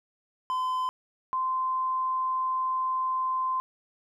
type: tone pair in turn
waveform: triangle / sine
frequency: 1023 / 1036.7 Hz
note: C6 / C6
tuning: -39 / -16 cents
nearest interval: unison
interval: 23 cents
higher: second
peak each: -24 / -25 dBFS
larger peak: first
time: 0.5-0.89 / 1.33-3.6 s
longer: second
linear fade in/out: 0 ms
effects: none